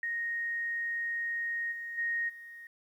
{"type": "tone with level steps", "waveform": "sine", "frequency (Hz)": 1864.7, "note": "A#6", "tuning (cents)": 0, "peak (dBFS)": [-31, -37, -29, -45], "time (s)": [0.03, 2.67], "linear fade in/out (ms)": 2, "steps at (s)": [1.71, 1.97, 2.28], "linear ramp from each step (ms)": 20, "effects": ["11-bit"]}